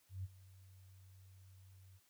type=tone with ADSR envelope; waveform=sine; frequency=94.3 Hz; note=F#2; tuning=33 cents sharp; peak=-39 dBFS; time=0.09-2 s; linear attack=150 ms; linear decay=31 ms; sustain=-19 dB; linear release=40 ms; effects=white hiss -73 dBFS RMS until 2.09 s